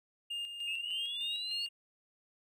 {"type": "tone with tremolo", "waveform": "triangle", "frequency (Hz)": 2819, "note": "F7", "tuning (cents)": 16, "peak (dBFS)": -34, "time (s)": [0.3, 1.69], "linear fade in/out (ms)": 10, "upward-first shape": "square", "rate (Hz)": 3.3, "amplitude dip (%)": 50}
{"type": "linear sweep", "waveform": "sine", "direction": "up", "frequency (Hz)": [2525, 4435], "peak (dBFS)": -37, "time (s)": [0.67, 1.66], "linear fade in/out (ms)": 10}
{"effects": []}